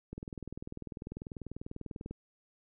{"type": "click train", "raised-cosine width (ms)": 3, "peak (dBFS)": -28, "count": 41, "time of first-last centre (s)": [0.13, 2.11], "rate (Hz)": 20.2, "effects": []}